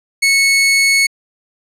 sawtooth tone, 2203 Hz, C#7, 11 cents flat, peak -6 dBFS, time 0.22-1.07 s, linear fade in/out 10 ms, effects low-pass 11000 Hz 12 dB/octave

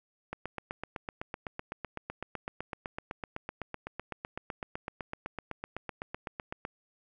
click train, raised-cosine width 0.5 ms, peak -21 dBFS, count 51, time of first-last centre 0.33-6.651 s, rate 7.91 Hz, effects none

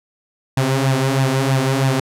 sawtooth tone with flanger, 133.7 Hz, C3, 38 cents sharp, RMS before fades -17 dBFS, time 0.57-2 s, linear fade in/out 5 ms, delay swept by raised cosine 1.1 to 5.5 ms, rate 3.1 Hz, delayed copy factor +0.65, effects low-pass 12000 Hz 12 dB/octave

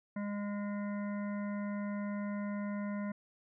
harmonic tone, 204.5 Hz, G#3, 26 cents flat, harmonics 1 / 3 / 5 / 7 / 9 / 10, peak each -35 / -45 / -49 / -52 / -54 / -55 dBFS, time 0.16-3.12 s, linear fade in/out 5 ms, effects none

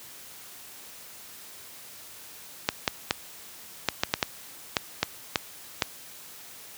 clicks, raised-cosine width 0.2 ms, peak -4 dBFS, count 11, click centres 2.689 / 2.878 / 3.109 / 3.887 / 4.035 / 4.139 / 4.228 / 4.768 / 5.03 / 5.358 / 5.822 s, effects white hiss -46 dBFS RMS until 6.77 s + high-pass 60 Hz 12 dB/octave

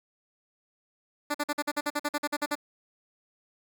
10% pulse tone bursts, 293.7 Hz, D4, in tune, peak -18 dBFS, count 14, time 1.3-2.554 s, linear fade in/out 10 ms, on 45 ms, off 48 ms, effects none

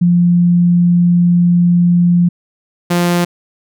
sine / sawtooth tone pair in turn, 174.61 / 174.61 Hz, F3 / F3, 0 / 0 cents, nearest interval unison, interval 0 cents, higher neither, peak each -7 dBFS, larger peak neither, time 0.01-2.29 / 2.9-3.25 s, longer first, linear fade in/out 10 ms, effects none

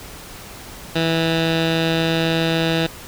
15% pulse tone with low-pass filter, 163.7 Hz, E3, 12 cents flat, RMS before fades -19 dBFS, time 0.95-2.87 s, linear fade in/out 10 ms, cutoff 3600 Hz, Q 3.3, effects pink hiss -37 dBFS RMS until 3.07 s

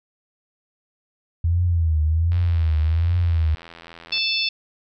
sine tone with vibrato, 82.41 Hz, E2, in tune, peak -16 dBFS, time 1.44-3.55 s, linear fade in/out 5 ms, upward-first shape triangle, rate 1.3 Hz, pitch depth 140 cents each way
click train, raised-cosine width 0.3 ms, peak -24 dBFS, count 157, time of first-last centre 2.32-4.179 s, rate 83.9 Hz
harmonic tone, 880 Hz, A5, in tune, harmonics 3 / 4 / 5 / 6, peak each -24 / -25 / -26 / -27 dBFS, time 4.12-4.49 s, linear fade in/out 5 ms
effects none

